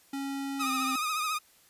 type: tone with pitch glide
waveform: square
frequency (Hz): 275.3 to 263.6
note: C#4 to C4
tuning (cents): -12 to +13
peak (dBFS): -33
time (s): 0.13-0.96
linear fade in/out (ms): 5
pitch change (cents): -75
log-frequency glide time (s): 0.61-0.68
type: tone with vibrato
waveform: sawtooth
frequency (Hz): 1244.5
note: D#6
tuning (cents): 0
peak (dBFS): -25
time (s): 0.59-1.39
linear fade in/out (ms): 20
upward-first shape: triangle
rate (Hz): 14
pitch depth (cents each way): 67
effects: white hiss -61 dBFS RMS until 1.69 s + resampled to 32000 Hz